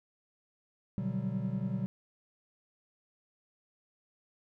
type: chord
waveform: triangle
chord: G major seventh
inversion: first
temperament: equal with one note detuned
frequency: 123.47 / 146.83 / 185 / 195.43 Hz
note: B2 / D3 / F#3 / G3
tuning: 0 / 0 / 0 / -5 cents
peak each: -35 / -38 / -34 / -34 dBFS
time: 0.98-1.86 s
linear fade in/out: 0 ms
effects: none